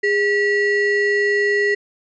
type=ring-modulated tone; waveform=triangle; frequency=1174.7 Hz; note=D6; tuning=in tune; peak=-10 dBFS; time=0.03-1.75 s; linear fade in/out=10 ms; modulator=765 Hz; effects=resampled to 16000 Hz